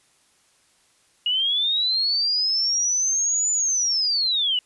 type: linear two-way sweep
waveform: sine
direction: up then down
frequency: 2874 to 7040 to 2874 Hz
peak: -19 dBFS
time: 1.26-4.59 s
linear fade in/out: 2 ms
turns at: 3.51 s
effects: white hiss -61 dBFS RMS until 4.65 s + resampled to 24000 Hz